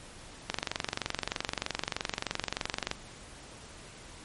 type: click train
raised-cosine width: 0.2 ms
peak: -12 dBFS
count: 57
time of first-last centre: 0.5-2.914 s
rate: 23.2 Hz
effects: pink hiss -49 dBFS RMS until 4.24 s + MP3 48 kbps